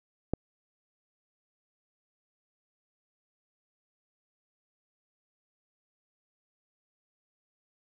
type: click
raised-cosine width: 2 ms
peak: -14 dBFS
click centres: 0.336 s
effects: none